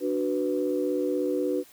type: chord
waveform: sine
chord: B minor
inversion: first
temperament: equal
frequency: 293.7 / 370 / 493.9 Hz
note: D4 / F#4 / B4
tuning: 0 / 0 / 0 cents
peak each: -28 dBFS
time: 0-1.64 s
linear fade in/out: 50 ms
effects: tanh soft clip ceiling -14 dBFS + white hiss -54 dBFS RMS until 1.72 s